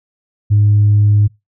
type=tone; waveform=sine; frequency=103.83 Hz; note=G#2; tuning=in tune; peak=-6 dBFS; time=0.5-1.28 s; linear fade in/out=20 ms; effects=noise-tail reverb RT60 0.2 s tail -22 dB re dry + tanh soft clip ceiling -4 dBFS